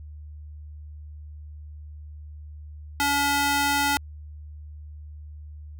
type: tone with high-pass filter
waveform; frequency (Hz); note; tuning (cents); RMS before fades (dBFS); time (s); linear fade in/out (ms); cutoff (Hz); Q
square; 284.8; C#4; +47; -23; 3-3.97; 0; 770; 0.82
effects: added 75 Hz sine -38 dBFS peak until 5.79 s